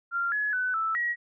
sine tone with pitch steps, 1387 / 1694 / 1501 / 1318 / 1908 Hz, F6 / G#6 / F#6 / E6 / A#6, -12 / +34 / +24 / -1 / +40 cents, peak -25 dBFS, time 0.11-1.16 s, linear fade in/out 50 ms, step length 210 ms, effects none

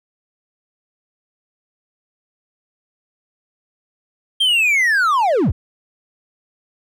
triangle linear sweep, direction down, 3218 to 38.89 Hz, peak -11 dBFS, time 4.4-5.52 s, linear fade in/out 10 ms, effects none

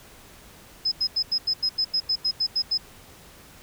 sine tone bursts, 5100 Hz, D#8, 42 cents sharp, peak -20 dBFS, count 13, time 0.85-2.778 s, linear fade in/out 10 ms, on 68 ms, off 87 ms, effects pink hiss -49 dBFS RMS until 3.62 s

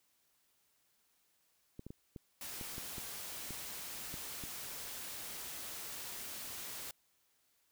clicks, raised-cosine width 3 ms, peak -33 dBFS, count 10, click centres 1.794 / 1.866 / 1.905 / 2.162 / 2.612 / 2.781 / 2.982 / 3.507 / 4.141 / 4.438 s
white noise, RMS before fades -45 dBFS, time 2.41-6.91 s, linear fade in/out 2 ms
effects white hiss -75 dBFS RMS until 7.71 s

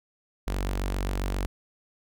sawtooth tone with notch filter, 47.47 Hz, F#1, 45 cents sharp, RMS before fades -29 dBFS, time 0.47-1.46 s, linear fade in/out 0 ms, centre 130 Hz, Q 1.5, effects none

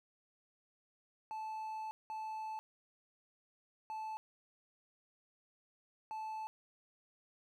triangle tone bursts at uneven times, 873 Hz, A5, 14 cents flat, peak -38 dBFS, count 4, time 1.31-1.91 / 2.1-2.59 / 3.9-4.17 / 6.11-6.47 s, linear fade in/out 0 ms, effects none

